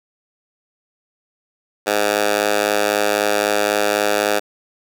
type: tone with high-pass filter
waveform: 10% pulse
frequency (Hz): 103.83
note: G#2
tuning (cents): 0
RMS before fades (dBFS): -18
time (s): 1.86-4.4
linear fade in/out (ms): 20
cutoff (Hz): 550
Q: 1
effects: none